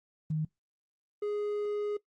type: tone pair in turn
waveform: sine / triangle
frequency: 155.56 / 415.3 Hz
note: D#3 / G#4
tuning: 0 / 0 cents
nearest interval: octave + perfect fourth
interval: 1700 cents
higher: second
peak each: -28 dBFS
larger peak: neither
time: 0.3-0.45 / 1.22-1.97 s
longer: second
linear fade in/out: 5 ms
effects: noise-tail reverb RT60 0.1 s tail -19 dB re dry + Opus 24 kbps